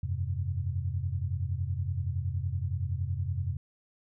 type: chord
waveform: sine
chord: F suspended second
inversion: none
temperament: equal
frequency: 87.31 / 98 / 130.81 Hz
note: F2 / G2 / C3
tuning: 0 / 0 / 0 cents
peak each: -32 / -33 / -35 dBFS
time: 0.03-3.57 s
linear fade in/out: 5 ms
effects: none